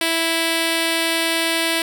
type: tone with notch filter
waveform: 5% pulse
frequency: 329.6 Hz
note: E4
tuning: in tune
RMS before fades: -20 dBFS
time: 0.01-1.82 s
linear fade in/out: 2 ms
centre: 1200 Hz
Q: 1.9
effects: none